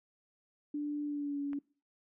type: tone with pitch glide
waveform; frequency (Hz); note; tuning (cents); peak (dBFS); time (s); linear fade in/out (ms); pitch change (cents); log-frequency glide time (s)
sine; 293.7 to 283.7; D4 to C#4; 0 to +40; -33; 0.74-1.59; 5; -60; 1.05-1.4
type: click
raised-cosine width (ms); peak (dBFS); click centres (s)
0.5; -35; 1.532
effects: noise-tail reverb RT60 0.4 s tail -24 dB re dry